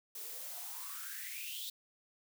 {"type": "noise with high-pass filter sweep", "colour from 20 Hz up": "blue", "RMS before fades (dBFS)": -44, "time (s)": [0.15, 1.7], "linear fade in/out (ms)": 5, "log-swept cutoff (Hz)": [370, 3800], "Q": 8.4, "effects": []}